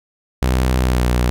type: tone with pitch glide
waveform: sawtooth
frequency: 63.4 to 61.13 Hz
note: B1 to B1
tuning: +46 to -17 cents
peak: -10 dBFS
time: 0.42-1.3 s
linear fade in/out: 0 ms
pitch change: -63 cents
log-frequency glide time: 0.82-1.02 s
effects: none